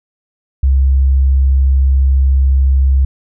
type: tone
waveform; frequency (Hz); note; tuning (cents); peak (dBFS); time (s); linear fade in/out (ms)
sine; 67; C2; +42; -7; 0.63-3.05; 5
effects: none